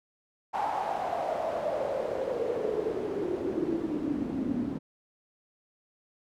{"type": "noise with band-pass filter sweep", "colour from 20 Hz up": "pink", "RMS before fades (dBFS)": -31, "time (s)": [0.53, 4.79], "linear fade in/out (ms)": 20, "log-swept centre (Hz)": [860, 240], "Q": 7.2, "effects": []}